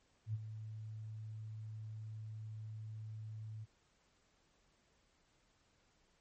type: tone with ADSR envelope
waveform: sine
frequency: 108.9 Hz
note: A2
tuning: 17 cents flat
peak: -34 dBFS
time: 0.26-3.66 s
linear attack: 77 ms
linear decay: 38 ms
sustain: -10 dB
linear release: 32 ms
effects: pink hiss -74 dBFS RMS until 6.2 s + MP3 32 kbps